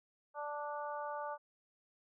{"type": "harmonic tone", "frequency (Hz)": 293.7, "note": "D4", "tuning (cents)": 0, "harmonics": [2, 3, 4, 5], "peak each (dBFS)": [-43, -42, -45, -50], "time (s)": [0.34, 1.38], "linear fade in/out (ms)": 50, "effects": []}